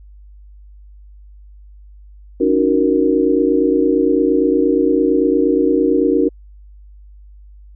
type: chord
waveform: sine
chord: D# minor seventh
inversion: third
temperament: equal with one note detuned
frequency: 282.4 / 311.1 / 370 / 466.2 Hz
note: C#4 / D#4 / F#4 / A#4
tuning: +32 / 0 / 0 / 0 cents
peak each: -17 dBFS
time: 2.4-6.29 s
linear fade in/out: 10 ms
effects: added 50 Hz sine -38 dBFS peak until 7.75 s